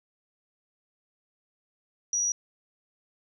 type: tone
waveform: sine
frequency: 5800 Hz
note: F#8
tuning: 35 cents flat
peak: -24 dBFS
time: 2.13-2.32 s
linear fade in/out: 2 ms
effects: none